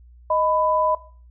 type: tone pair together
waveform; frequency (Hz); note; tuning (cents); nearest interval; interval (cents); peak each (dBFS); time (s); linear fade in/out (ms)
sine; 622.3 / 997.6; D#5 / B5; 0 / +17; minor sixth; 817; -20; 0.3-0.95; 5
effects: noise-tail reverb RT60 0.4 s tail -17 dB re dry + added 60 Hz sine -45 dBFS peak until 1.3 s